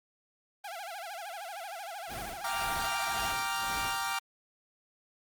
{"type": "tone with vibrato", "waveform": "sawtooth", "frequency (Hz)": 742, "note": "F#5", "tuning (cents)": 5, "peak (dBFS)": -35, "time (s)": [0.64, 3.32], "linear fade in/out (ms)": 5, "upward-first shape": "sine", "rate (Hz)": 13, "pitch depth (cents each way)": 200}
{"type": "noise with tremolo", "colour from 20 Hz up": "pink", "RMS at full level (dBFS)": -41, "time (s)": [2.07, 4.15], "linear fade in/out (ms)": 50, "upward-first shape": "sine", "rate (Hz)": 1.9, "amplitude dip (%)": 85}
{"type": "chord", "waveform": "sawtooth", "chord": "G minor seventh", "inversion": "none", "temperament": "equal", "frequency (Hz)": [784, 932.3, 1174.7, 1396.9], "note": ["G5", "Bb5", "D6", "F6"], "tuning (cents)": [0, 0, 0, 0], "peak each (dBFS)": -33, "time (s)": [2.44, 4.19], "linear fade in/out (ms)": 5}
{"effects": ["Opus 32 kbps"]}